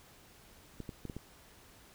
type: clicks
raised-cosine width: 3 ms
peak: -28 dBFS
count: 5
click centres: 0.803 / 0.892 / 1.053 / 1.098 / 1.166 s
effects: pink hiss -59 dBFS RMS until 1.94 s